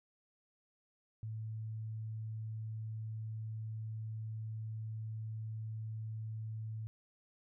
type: tone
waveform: sine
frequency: 110 Hz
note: A2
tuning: in tune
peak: -39 dBFS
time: 1.23-6.87 s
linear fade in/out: 0 ms
effects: none